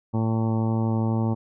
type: harmonic tone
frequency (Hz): 112.2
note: A2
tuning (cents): +34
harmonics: 1 / 2 / 3 / 4 / 5 / 6 / 7 / 8 / 9 / 10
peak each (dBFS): -23 / -25 / -32 / -37 / -37 / -44 / -38 / -37 / -47 / -44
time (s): 0.13-1.35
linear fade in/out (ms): 20
effects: none